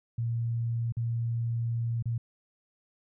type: tone with dropouts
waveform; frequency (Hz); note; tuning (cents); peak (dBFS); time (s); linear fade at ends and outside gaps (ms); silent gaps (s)
sine; 116.54; A#2; 0; -27; 0.18-2.18; 5; 0.923-0.968 / 2.025-2.056
effects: none